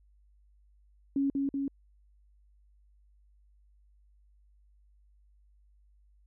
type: tone with echo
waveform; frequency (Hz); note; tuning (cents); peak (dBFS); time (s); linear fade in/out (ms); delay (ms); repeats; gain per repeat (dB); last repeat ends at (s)
sine; 276.6; C#4; -4; -25; 1.16-1.3; 2; 190; 2; -2; 1.68
effects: added 50 Hz sine -60 dBFS peak until 6.26 s